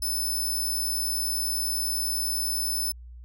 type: tone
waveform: 10% pulse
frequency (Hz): 5270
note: E8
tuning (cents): -1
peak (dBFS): -20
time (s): 0.02-2.92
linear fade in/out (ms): 5
effects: added 60 Hz sine -41 dBFS peak until 3.24 s